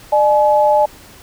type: tone pair together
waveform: sine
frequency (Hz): 601 / 850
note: D5 / G#5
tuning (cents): +40 / +40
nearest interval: tritone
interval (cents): 600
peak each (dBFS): -12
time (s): 0.12-0.86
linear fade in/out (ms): 10
effects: pink hiss -41 dBFS RMS until 1.22 s